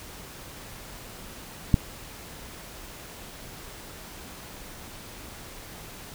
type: click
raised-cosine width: 5 ms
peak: -4 dBFS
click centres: 1.742 s
effects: pink hiss -43 dBFS RMS until 6.14 s